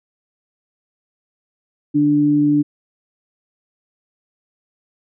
sine tone pair together, 147.96 / 293.7 Hz, D3 / D4, +13 / 0 cents, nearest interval octave, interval 1187 cents, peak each -22 / -12 dBFS, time 1.94-2.63 s, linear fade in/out 20 ms, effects none

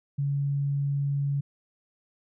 sine tone, 141 Hz, C#3, 30 cents sharp, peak -24 dBFS, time 0.18-1.41 s, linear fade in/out 10 ms, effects none

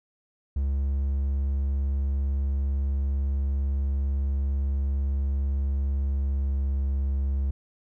triangle tone with pitch glide, 68.9 to 68.38 Hz, C#2 to C#2, -10 to -23 cents, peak -21 dBFS, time 0.56-7.51 s, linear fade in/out 5 ms, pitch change -13 cents, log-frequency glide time 6.1-6.65 s, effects none

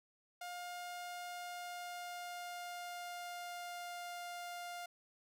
sawtooth tone with pitch glide, 709 to 702.5 Hz, F5 to F5, +26 to +10 cents, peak -40 dBFS, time 0.41-4.86 s, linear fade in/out 5 ms, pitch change -16 cents, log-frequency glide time 1.27-4.25 s, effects none

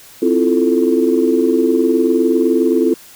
sine chord, F major seventh, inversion second, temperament equal, 261.6 / 329.6 / 349.2 / 440 Hz, C4 / E4 / F4 / A4, 0 / 0 / 0 / 0 cents, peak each -16 dBFS, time 0.22-2.94 s, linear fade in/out 5 ms, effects tanh soft clip ceiling 0 dBFS + white hiss -41 dBFS RMS until 3.15 s

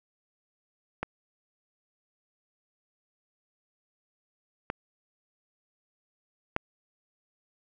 clicks, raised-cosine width 0.5 ms, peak -15 / -15 / -11 dBFS, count 3, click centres 1.03 / 4.701 / 6.564 s, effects none

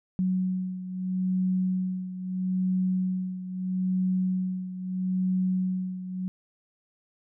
sine beating tone pair, 185 / 185.77 Hz, F#3 / F#3, 0 / +7 cents, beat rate 0.77 Hz, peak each -26 / -31 dBFS, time 0.19-6.28 s, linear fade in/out 0 ms, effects none

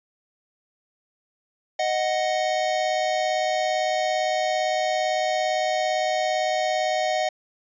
square tone pair together, 622.3 / 740 Hz, D#5 / F#5, 0 / 0 cents, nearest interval minor third, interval 300 cents, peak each -25 dBFS, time 1.79-7.29 s, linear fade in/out 5 ms, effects resampled to 16000 Hz

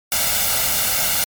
white noise with comb filter, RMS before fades -19 dBFS, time 0.12-1.24 s, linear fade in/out 0 ms, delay 1.4 ms, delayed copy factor +0.7, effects MP3 96 kbps

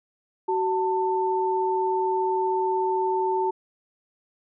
sine tone pair together, 376 / 891.7 Hz, F#4 / A5, +28 / +23 cents, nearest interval octave + minor third, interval 1495 cents, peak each -24 / -24 dBFS, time 0.48-3.51 s, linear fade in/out 10 ms, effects none

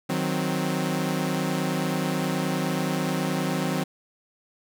sawtooth chord, C diminished, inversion first, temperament equal, 155.56 / 185 / 261.6 Hz, Eb3 / Gb3 / C4, 0 / 0 / 0 cents, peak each -25 / -24 / -25 dBFS, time 0.09-3.84 s, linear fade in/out 10 ms, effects none

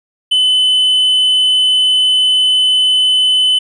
triangle tone, 3022 Hz, F#7, 36 cents sharp, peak -7 dBFS, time 0.31-3.59 s, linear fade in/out 10 ms, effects resampled to 22050 Hz

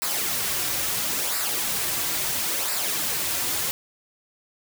white noise with flanger, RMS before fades -26 dBFS, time 0.02-3.71 s, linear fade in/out 0 ms, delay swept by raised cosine 0.31 to 4.81 ms, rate 0.74 Hz, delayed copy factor -0.55, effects none

